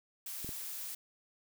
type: noise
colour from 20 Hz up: blue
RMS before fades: -42 dBFS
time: 0.26-0.95 s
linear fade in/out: 5 ms
type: clicks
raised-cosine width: 3 ms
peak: -31 dBFS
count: 2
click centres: 0.446 / 0.491 s
effects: none